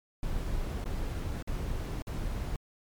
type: noise with dropouts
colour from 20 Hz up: brown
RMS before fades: -33 dBFS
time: 0.23-2.56 s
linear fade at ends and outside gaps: 1 ms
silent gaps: 0.842-0.858 / 1.425-1.474 / 2.021-2.07 s
effects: MP3 96 kbps